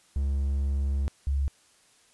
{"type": "tone pair in turn", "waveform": ["triangle", "sine"], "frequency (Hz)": [69.3, 69.3], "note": ["C#2", "C#2"], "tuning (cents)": [0, 0], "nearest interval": "unison", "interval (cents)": 0, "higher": "neither", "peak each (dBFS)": [-22, -23], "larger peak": "first", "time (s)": [[0.16, 1.08], [1.27, 1.48]], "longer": "first", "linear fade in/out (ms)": 0, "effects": ["white hiss -61 dBFS RMS until 2.13 s", "resampled to 24000 Hz"]}